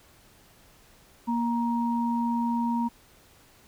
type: tone pair together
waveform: sine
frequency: 235.4 / 939.7 Hz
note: A#3 / A#5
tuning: +17 / +14 cents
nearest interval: 2 octaves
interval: 2397 cents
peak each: -25 / -29 dBFS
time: 1.27-2.89 s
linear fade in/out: 20 ms
effects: pink hiss -57 dBFS RMS until 3.67 s